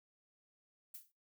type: noise with exponential decay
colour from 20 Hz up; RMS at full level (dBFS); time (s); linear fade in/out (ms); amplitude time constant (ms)
violet; -45; 0.94-1.12; 5; 39
effects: noise-tail reverb RT60 0.2 s tail -19 dB re dry